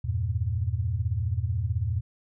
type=chord; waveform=sine; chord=E diminished; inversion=none; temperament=equal; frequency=82.41 / 98 / 116.54 Hz; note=E2 / G2 / Bb2; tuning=0 / 0 / 0 cents; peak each=-29 dBFS; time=0.04-2.01 s; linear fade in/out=10 ms; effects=none